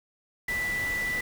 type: tone in noise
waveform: sine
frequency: 1975.5 Hz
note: B6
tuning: in tune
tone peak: -27 dBFS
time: 0.48-1.21 s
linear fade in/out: 5 ms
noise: pink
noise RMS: -38 dBFS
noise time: 0.48-1.21 s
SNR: +8 dB
effects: none